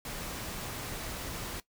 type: noise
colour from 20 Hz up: pink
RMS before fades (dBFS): -39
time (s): 0.05-1.6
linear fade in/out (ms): 2
effects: noise-tail reverb RT60 0.1 s tail -17 dB re dry